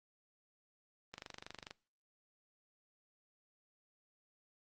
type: click train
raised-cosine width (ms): 0.2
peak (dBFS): -28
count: 15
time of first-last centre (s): 1.14-1.709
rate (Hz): 24.6
effects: noise-tail reverb RT60 0.4 s tail -23 dB re dry + Opus 24 kbps